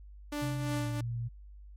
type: tone with tremolo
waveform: sawtooth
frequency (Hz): 293.7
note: D4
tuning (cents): 0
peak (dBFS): -28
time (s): 0.32-1.01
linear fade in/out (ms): 5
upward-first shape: triangle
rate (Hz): 2.9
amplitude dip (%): 60
type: tone with pitch glide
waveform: sine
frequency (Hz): 130.81 to 117.89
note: C3 to A#2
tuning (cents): 0 to +20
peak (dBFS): -32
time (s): 0.41-1.29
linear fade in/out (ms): 20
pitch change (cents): -180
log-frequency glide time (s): 0.61-0.88
effects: added 50 Hz sine -47 dBFS peak until 1.76 s + MP3 64 kbps